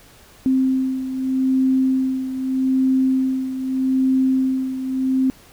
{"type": "beating tone pair", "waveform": "sine", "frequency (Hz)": [261.9, 262.71], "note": ["C4", "C4"], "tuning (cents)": [2, 7], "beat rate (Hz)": 0.81, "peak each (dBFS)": [-17, -23], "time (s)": [0.46, 5.3], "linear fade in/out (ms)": 0, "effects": ["pink hiss -48 dBFS RMS until 5.52 s"]}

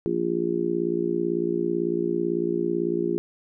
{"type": "harmonic tone", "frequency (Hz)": 58, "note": "A#1", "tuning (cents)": -8, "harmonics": [3, 4, 5, 6, 7], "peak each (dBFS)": [-32, -33, -32, -25, -28], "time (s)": [0.06, 3.18], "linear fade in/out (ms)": 0, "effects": []}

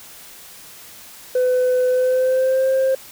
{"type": "tone with pitch glide", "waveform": "sine", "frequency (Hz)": [504, 528.8], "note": ["B4", "C5"], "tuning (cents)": [35, 18], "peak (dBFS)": -12, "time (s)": [1.35, 2.95], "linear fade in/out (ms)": 5, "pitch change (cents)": 83, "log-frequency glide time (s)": [1.88, 2.7], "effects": ["tanh soft clip ceiling -13 dBFS", "white hiss -41 dBFS RMS until 3.11 s"]}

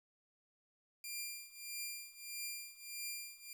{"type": "tone with tremolo", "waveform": "10% pulse", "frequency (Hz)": 2390, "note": "D7", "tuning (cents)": 30, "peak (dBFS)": -31, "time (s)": [1.04, 3.53], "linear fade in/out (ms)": 2, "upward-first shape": "triangle", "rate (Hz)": 1.6, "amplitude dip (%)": 90, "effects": ["12-bit"]}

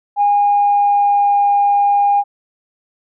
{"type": "tone with pitch glide", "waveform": "sine", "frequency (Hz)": [817, 810.4], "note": ["G#5", "G#5"], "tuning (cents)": [-29, -43], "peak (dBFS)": -9, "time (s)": [0.16, 2.24], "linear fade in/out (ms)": 50, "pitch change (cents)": -14, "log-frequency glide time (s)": [0.32, 1.43], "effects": ["tanh soft clip ceiling -5 dBFS"]}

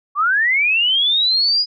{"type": "linear sweep", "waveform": "sine", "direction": "up", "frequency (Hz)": [1116, 4978], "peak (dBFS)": -13, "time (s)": [0.15, 1.66], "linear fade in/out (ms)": 50, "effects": []}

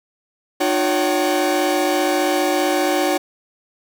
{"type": "tone cluster", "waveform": "45% pulse", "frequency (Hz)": [304.5, 359.5, 560, 762], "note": ["D#4", "F#4", "C#5", "G5"], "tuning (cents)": [-37, -50, 18, -49], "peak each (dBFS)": -22, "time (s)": [0.6, 3.18], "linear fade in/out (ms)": 10, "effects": []}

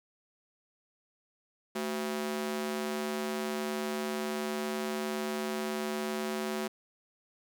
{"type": "ring-modulated tone", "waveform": "sawtooth", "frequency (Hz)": 297, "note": "D4", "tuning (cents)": 20, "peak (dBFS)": -25, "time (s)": [1.75, 6.68], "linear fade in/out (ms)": 10, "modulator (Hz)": 78.9, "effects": []}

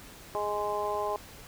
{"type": "harmonic tone", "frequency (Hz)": 207.7, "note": "G#3", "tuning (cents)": 0, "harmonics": [2, 3, 4, 5], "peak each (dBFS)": [-34, -34, -34, -34], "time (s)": [0.35, 1.16], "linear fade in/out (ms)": 0, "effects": ["pink hiss -49 dBFS RMS until 1.47 s"]}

